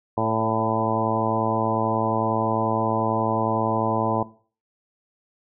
harmonic tone with a mistuned harmonic, 111.2 Hz, A2, 19 cents sharp, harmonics 1 / 2 / 3 / 4 / 5 / 6 / 7 / 8 / 9, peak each -29 / -29 / -29 / -29 / -29 / -29 / -29 / -29 / -29 dBFS, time 0.17-4.23 s, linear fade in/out 5 ms, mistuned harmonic 5, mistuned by +17 cents, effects noise-tail reverb RT60 0.4 s tail -17 dB re dry

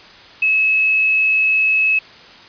sine tone, 2583 Hz, E7, 36 cents flat, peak -12 dBFS, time 0.42-1.99 s, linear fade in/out 5 ms, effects white hiss -41 dBFS RMS until 2.48 s + resampled to 11025 Hz

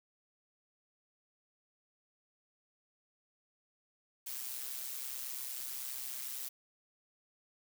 blue noise with amplitude modulation, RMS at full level -39 dBFS, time 4.26-6.49 s, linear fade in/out 10 ms, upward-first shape sine, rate 129 Hz, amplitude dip 60%, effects none

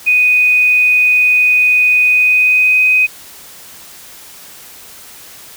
sine tone with pitch glide, 2489 to 2508 Hz, D#7 to D#7, 0 to +13 cents, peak -7 dBFS, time 0.06-3.07 s, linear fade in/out 20 ms, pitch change +13 cents, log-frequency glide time 2.03-2.83 s, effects white hiss -36 dBFS RMS until 5.56 s

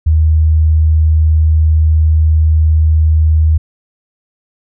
sine tone, 78.5 Hz, D#2, 16 cents sharp, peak -6 dBFS, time 0.06-3.58 s, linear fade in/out 10 ms, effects none

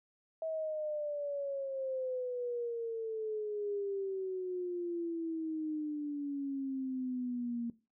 sine exponential sweep, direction down, 647 to 233.1 Hz, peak -34 dBFS, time 0.42-7.7 s, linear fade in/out 2 ms, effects noise-tail reverb RT60 0.3 s tail -18 dB re dry

